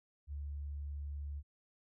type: tone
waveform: sine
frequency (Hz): 72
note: D2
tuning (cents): -34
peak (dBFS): -39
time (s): 0.27-1.43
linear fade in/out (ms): 50
effects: none